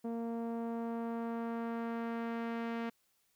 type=tone with low-pass filter sweep; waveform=sawtooth; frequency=231.2 Hz; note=A#3; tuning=14 cents flat; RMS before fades=-38 dBFS; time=0.04-2.9 s; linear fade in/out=10 ms; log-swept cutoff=630 to 2400 Hz; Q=1; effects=white hiss -75 dBFS RMS until 3.35 s